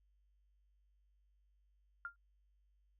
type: tone with exponential decay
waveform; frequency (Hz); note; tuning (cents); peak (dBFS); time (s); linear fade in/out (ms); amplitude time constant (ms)
sine; 1396.9; F6; 0; -37; 2.05-2.16; 1; 23
effects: added 50 Hz sine -70 dBFS peak until 2.99 s